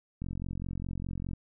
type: click train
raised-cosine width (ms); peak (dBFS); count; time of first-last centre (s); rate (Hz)
5; -24; 51; 0.22-1.334; 44.9
effects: none